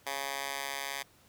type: tone with high-pass filter sweep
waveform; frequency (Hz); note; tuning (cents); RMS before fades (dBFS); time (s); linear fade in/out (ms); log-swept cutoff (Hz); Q
10% pulse; 138.59; C#3; 0; -37; 0.06-1.03; 10; 920 to 1400; 0.82
effects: pink hiss -62 dBFS RMS until 1.28 s + high-pass 60 Hz 12 dB/octave